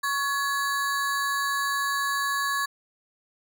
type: ring-modulated tone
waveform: square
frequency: 1403 Hz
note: F6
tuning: 8 cents sharp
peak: -22 dBFS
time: 0.03-2.66 s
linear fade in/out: 10 ms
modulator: 293 Hz
effects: none